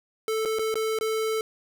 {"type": "tone with dropouts", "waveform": "square", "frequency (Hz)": 440, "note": "A4", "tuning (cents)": 0, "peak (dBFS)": -25, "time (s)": [0.28, 1.41], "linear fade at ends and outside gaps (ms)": 1, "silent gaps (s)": [[0.451, 0.456], [0.587, 0.593], [0.742, 0.755], [0.988, 1.01]], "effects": []}